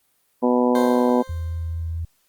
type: harmonic tone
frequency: 123.47 Hz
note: B2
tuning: in tune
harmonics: 2 / 3 / 4 / 5 / 6 / 7 / 8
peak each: -18 / -24 / -21 / -26 / -29 / -28 / -27 dBFS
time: 0.42-1.23 s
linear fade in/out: 20 ms
type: tone with exponential decay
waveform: 20% pulse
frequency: 523.3 Hz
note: C5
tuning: in tune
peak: -20 dBFS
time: 0.75-2 s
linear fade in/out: 1 ms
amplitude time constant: 270 ms
type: tone with vibrato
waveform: sine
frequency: 82.41 Hz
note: E2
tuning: in tune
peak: -24 dBFS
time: 1.29-2.05 s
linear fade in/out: 5 ms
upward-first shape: triangle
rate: 4.6 Hz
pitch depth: 12 cents each way
effects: white hiss -65 dBFS RMS until 2.28 s + Opus 32 kbps